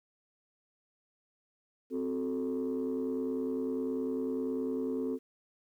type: chord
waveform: sine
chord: F# diminished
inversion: second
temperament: equal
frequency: 261.6 / 370 / 440 Hz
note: C4 / F#4 / A4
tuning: 0 / 0 / 0 cents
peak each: -32 / -37 / -34 dBFS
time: 1.9-5.19 s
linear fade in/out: 50 ms
effects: tanh soft clip ceiling -26 dBFS + 11-bit